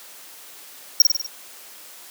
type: tone with echo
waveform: square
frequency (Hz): 5580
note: F8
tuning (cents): -2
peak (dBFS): -8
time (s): 1-1.02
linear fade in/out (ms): 2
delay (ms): 49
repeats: 5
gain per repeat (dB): -4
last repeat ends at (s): 1.265
effects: white hiss -43 dBFS RMS until 2.1 s + high-pass 300 Hz 12 dB/octave